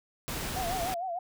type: noise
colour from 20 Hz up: pink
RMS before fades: -35 dBFS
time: 0.28-0.94 s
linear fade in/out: 0 ms
type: tone with vibrato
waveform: sine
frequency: 718 Hz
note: F5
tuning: 48 cents sharp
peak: -31 dBFS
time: 0.56-1.19 s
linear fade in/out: 5 ms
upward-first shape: sine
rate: 6.6 Hz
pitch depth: 110 cents each way
effects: none